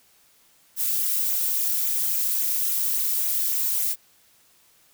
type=noise with flanger; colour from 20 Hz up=violet; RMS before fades=-24 dBFS; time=0.76-3.96 s; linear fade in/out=50 ms; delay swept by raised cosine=0.2 to 2.5 ms; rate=3.6 Hz; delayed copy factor=-0.55; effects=white hiss -59 dBFS RMS until 4.93 s